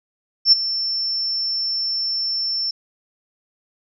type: tone with ADSR envelope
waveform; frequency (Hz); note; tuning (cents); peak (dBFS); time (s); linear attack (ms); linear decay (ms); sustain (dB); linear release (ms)
sine; 5380; E8; +34; -6; 0.45-2.71; 71; 20; -14; 7
effects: none